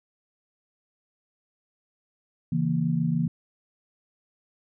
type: chord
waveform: sine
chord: A# diminished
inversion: first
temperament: equal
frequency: 138.59 / 164.81 / 233.1 Hz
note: C#3 / E3 / A#3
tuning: 0 / 0 / 0 cents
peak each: -29 / -24 / -28 dBFS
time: 2.52-3.28 s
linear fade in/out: 5 ms
effects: none